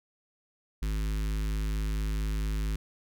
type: tone with notch filter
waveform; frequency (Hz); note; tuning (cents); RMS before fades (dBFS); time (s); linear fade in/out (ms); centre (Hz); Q
square; 52.2; G#1; +10; -30; 0.82-2.76; 5; 670; 0.59
effects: none